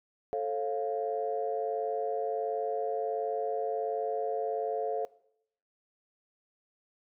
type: chord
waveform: sine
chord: A augmented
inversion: none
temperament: equal with one note detuned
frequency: 440 / 541.4 / 698.5 Hz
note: A4 / C#5 / E#5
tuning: 0 / -41 / 0 cents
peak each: -32 / -34 / -33 dBFS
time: 0.33-5.05 s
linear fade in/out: 0 ms
effects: noise-tail reverb RT60 0.7 s tail -21 dB re dry + tanh soft clip ceiling -19 dBFS